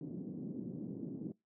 pink band-pass noise, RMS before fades -43 dBFS, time 0.01-1.32 s, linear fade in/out 2 ms, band 160 to 320 Hz, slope 24 dB/octave, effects noise-tail reverb RT60 0.2 s tail -23 dB re dry + high-pass 100 Hz 12 dB/octave

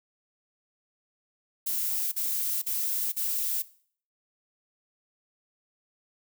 violet noise bursts, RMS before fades -29 dBFS, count 4, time 1.66-3.623 s, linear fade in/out 10 ms, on 460 ms, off 41 ms, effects noise-tail reverb RT60 0.5 s tail -18 dB re dry

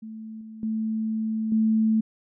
sine tone with level steps, 220 Hz, A3, in tune, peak -35 / -38 / -24 / -18 dBFS, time 0.02-2.01 s, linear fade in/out 10 ms, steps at 0.41 / 0.63 / 1.52 s, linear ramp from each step 2 ms, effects none

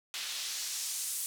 white noise with band-pass filter sweep, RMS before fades -37 dBFS, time 0.14-1.26 s, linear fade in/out 0 ms, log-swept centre 3200 to 9700 Hz, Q 1.1, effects none

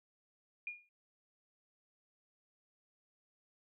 sine tone with exponential decay, 2428 Hz, D#7, 43 cents flat, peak -36 dBFS, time 0.67-0.89 s, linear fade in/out 2 ms, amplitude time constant 46 ms, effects none

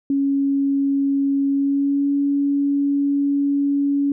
sine tone with pitch glide, 277.2 to 282.2 Hz, C#4 to C#4, 0 to +31 cents, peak -16 dBFS, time 0.1-4.12 s, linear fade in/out 2 ms, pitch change +31 cents, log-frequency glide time 1.5-2.1 s, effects none

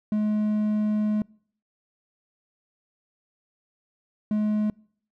triangle tone pair in turn, 212 / 212 Hz, G#3 / G#3, +36 / +36 cents, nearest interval unison, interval 0 cents, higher neither, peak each -19 dBFS, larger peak neither, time 0.12-1.22 / 4.31-4.7 s, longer first, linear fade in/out 2 ms, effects noise-tail reverb RT60 0.6 s tail -26 dB re dry

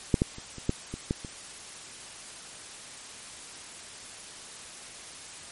clicks, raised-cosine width 3 ms, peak -7 / -9 / -29 / -28 / -11 / -21 / -13 / -25 dBFS, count 8, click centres 0.142 / 0.219 / 0.384 / 0.583 / 0.694 / 0.94 / 1.109 / 1.248 s, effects white hiss -44 dBFS RMS until 5.51 s + MP3 48 kbps

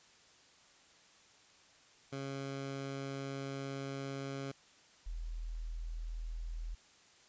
15% pulse / sine tone pair in turn, 137.1 / 40.76 Hz, C#3 / E1, -19 / -19 cents, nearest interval octave + major sixth, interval 2100 cents, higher first, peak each -33 / -38 dBFS, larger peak first, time 2.12-4.52 / 5.06-6.75 s, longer first, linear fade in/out 10 ms, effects white hiss -63 dBFS RMS until 7.28 s + resampled to 16000 Hz

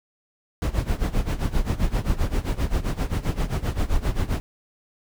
brown noise with tremolo, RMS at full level -20 dBFS, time 0.62-4.4 s, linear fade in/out 0 ms, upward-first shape sine, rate 7.6 Hz, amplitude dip 85%, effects none

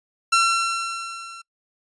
sawtooth tone with level ramp, 1355 Hz, E6, 47 cents sharp, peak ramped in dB -10 to -34 dBFS, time 0.32-1.42 s, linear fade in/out 10 ms, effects noise-tail reverb RT60 0.1 s tail -25 dB re dry + resampled to 22050 Hz

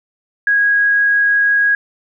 sine tone, 1649 Hz, G#6, 13 cents flat, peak -10 dBFS, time 0.47-1.75 s, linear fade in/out 2 ms, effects none

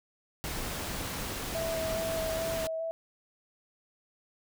pink noise, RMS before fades -36 dBFS, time 0.44-2.67 s, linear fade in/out 0 ms
sine tone with vibrato, 651 Hz, E5, 22 cents flat, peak -31 dBFS, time 1.55-2.91 s, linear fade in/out 0 ms, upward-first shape square, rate 2.4 Hz, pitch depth 13 cents each way
effects none

